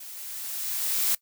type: noise with level ramp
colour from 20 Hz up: blue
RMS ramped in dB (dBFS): -42 to -23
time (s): 0-1.15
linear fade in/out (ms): 5
effects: noise-tail reverb RT60 0.1 s tail -20 dB re dry